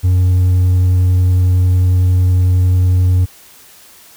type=tone with hard clipping; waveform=sine; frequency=91.1 Hz; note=F#2; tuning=26 cents flat; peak=-9 dBFS; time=0.03-3.26 s; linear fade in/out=20 ms; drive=2 dB; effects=white hiss -42 dBFS RMS until 4.16 s